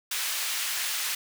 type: high-pass noise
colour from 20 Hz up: pink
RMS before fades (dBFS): -30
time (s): 0.11-1.15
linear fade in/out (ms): 5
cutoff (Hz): 1900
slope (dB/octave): 12
effects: none